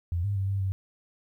sine tone with pitch steps, 86.3 / 101 / 96.9 / 98.4 / 95.8 Hz, F2 / G#2 / G2 / G2 / G2, -20 / -48 / -20 / +7 / -39 cents, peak -25 dBFS, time 0.12-0.72 s, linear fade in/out 0 ms, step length 120 ms, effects 11-bit

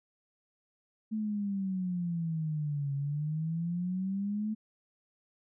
sine exponential two-way sweep, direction down then up, 220 to 138.59 to 218.8 Hz, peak -30 dBFS, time 1.11-4.55 s, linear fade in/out 20 ms, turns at 2.94 s, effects none

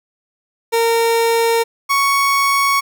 30% pulse tone pair in turn, 460.4 / 1111.9 Hz, A#4 / C#6, -22 / +5 cents, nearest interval octave + minor third, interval 1527 cents, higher second, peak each -10 dBFS, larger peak neither, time 0.72-1.64 / 1.89-2.81 s, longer neither, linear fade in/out 20 ms, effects none

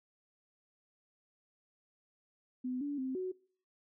sine tone with pitch steps, 252.9 / 287.5 / 261.2 / 370.6 Hz, B3 / D4 / C4 / F#4, +41 / -37 / -3 / +3 cents, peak -34 dBFS, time 2.64-3.32 s, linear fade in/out 10 ms, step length 170 ms, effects noise-tail reverb RT60 0.5 s tail -24 dB re dry

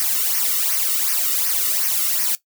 blue noise with flanger, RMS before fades -20 dBFS, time 0-2.35 s, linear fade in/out 0 ms, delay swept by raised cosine 0.26 to 1.25 ms, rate 2.7 Hz, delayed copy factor -0.8, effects noise-tail reverb RT60 0.1 s tail -17 dB re dry

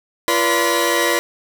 sawtooth tone cluster, 342.5 / 481.5 / 575 / 1028 / 1928 Hz, F4 / B4 / D5 / C6 / B6, -34 / -44 / -37 / -31 / -42 cents, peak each -18 dBFS, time 0.28-1.19 s, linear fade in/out 0 ms, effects none

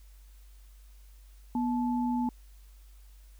sine tone pair together, 243.9 / 869.2 Hz, B3 / A5, -21 / -21 cents, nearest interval octave + minor seventh, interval 2200 cents, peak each -27 / -34 dBFS, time 1.55-2.29 s, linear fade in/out 2 ms, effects added 49 Hz sine -50 dBFS peak until 3.39 s + white hiss -65 dBFS RMS until 3.39 s

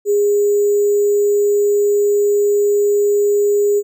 sine tone with sample-and-hold, 410 Hz, G#4, 22 cents flat, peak -11 dBFS, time 0.05-3.83 s, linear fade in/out 50 ms, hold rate 7350 Hz, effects none

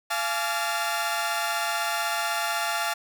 sawtooth tone cluster, 686 / 850 / 1159 / 1388 / 1811 Hz, F5 / G#5 / D6 / F6 / A6, -31 / +40 / -23 / -11 / +49 cents, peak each -27 / -27 / -31 / -27 / -31 dBFS, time 0.1-2.94 s, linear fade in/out 10 ms, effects none

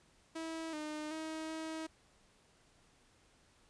sawtooth tone with pitch steps, 324.3 / 304.4 / 316.9 / 319 Hz, E4 / D#4 / D#4 / D#4, -28 / -38 / +32 / +43 cents, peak -36 dBFS, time 0.35-1.87 s, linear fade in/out 10 ms, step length 380 ms, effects pink hiss -68 dBFS RMS until 3.69 s + resampled to 22050 Hz

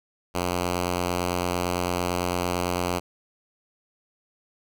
5% pulse tone, 88.9 Hz, F2, 31 cents sharp, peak -13 dBFS, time 0.34-3 s, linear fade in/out 20 ms, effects none

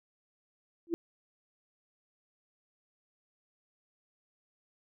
sine tone with exponential growth, 337.1 Hz, E4, 39 cents sharp, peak -23 dBFS, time 0.87-0.94 s, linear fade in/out 0 ms, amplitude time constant 15 ms, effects none

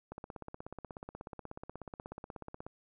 click train, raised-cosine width 1 ms, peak -29 dBFS, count 43, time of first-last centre 0.12-2.665 s, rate 16.5 Hz, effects none

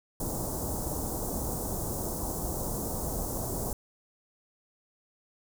pink band-stop noise, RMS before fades -33 dBFS, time 0.2-3.73 s, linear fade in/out 2 ms, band 910 to 6800 Hz, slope 24 dB/octave, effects none

